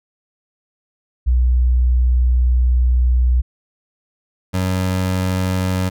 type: tone pair in turn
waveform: sine / 25% pulse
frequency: 61.74 / 92.85 Hz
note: B1 / F#2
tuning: 0 / +7 cents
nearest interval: perfect fifth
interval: 707 cents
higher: second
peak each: -11 / -13 dBFS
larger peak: first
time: 1.26-3.42 / 4.53-5.9 s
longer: first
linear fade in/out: 20 ms
effects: none